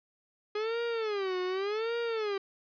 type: tone with vibrato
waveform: 45% pulse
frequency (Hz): 414.4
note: G#4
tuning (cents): -4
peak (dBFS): -30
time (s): 0.55-2.38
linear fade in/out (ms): 5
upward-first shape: sine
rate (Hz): 0.87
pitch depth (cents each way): 220
effects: resampled to 11025 Hz